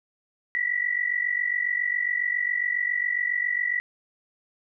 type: tone pair together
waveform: sine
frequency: 1928.2 / 1975.5 Hz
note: B6 / B6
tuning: -42 / 0 cents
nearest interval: unison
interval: 42 cents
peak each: -26 dBFS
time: 0.55-3.8 s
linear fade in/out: 0 ms
effects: none

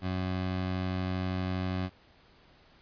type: tone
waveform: 20% pulse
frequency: 92.5 Hz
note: F#2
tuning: in tune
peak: -25 dBFS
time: 0.01-1.9 s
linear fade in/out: 50 ms
effects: pink hiss -60 dBFS RMS until 2.81 s + resampled to 11025 Hz

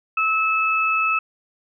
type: tone pair together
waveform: sine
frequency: 1299 / 2608 Hz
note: E6 / E7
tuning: -26 / -19 cents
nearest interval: octave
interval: 1207 cents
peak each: -20 dBFS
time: 0.17-1.19 s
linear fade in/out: 5 ms
effects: none

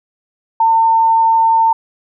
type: tone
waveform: sine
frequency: 903 Hz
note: A5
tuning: 45 cents sharp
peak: -8 dBFS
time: 0.6-1.73 s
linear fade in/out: 5 ms
effects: none

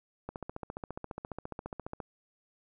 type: click train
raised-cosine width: 1 ms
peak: -24 dBFS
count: 26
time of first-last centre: 0.29-2.002 s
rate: 14.6 Hz
effects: none

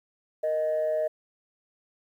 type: tone pair together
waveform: sine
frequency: 466.2 / 622.3 Hz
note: A#4 / D#5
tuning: 0 / 0 cents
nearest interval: perfect fourth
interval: 500 cents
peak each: -31 / -23 dBFS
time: 0.43-1.08 s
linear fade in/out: 10 ms
effects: tanh soft clip ceiling -20 dBFS + 10-bit

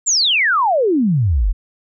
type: exponential sweep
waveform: sine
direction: down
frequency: 7620 to 38.83 Hz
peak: -12 dBFS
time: 0.06-1.53 s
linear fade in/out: 20 ms
effects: none

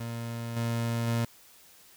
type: tone with level steps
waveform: 30% pulse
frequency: 116.54 Hz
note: A#2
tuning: in tune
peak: -31 / -25 / -23 dBFS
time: 0-1.25 s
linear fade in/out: 5 ms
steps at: 0.56 / 1.07 s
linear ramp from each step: 10 ms
effects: white hiss -56 dBFS RMS until 1.96 s

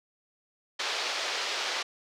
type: band-pass noise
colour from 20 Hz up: white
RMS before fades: -32 dBFS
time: 0.79-1.83 s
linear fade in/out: 10 ms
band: 410 to 5000 Hz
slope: 24 dB/octave
effects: none

